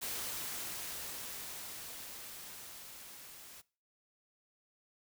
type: noise with level ramp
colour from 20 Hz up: white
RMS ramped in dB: -39 to -53 dBFS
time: 0.01-3.62 s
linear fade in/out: 20 ms
effects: noise-tail reverb RT60 0.4 s tail -22 dB re dry